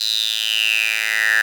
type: tone with high-pass filter sweep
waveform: 10% pulse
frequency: 110 Hz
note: A2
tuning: in tune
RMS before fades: -19 dBFS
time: 0-1.42 s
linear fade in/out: 10 ms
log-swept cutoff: 4200 to 1700 Hz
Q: 8.7
effects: none